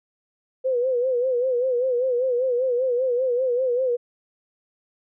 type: tone with vibrato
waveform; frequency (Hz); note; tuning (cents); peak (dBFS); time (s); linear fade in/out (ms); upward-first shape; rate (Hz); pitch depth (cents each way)
sine; 502; B4; +28; -19; 0.64-3.97; 20; sine; 5.1; 87
effects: none